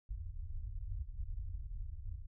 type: low-pass noise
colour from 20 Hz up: pink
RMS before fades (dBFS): -42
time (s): 0.09-2.27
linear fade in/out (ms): 10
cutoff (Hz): 100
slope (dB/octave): 48
effects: none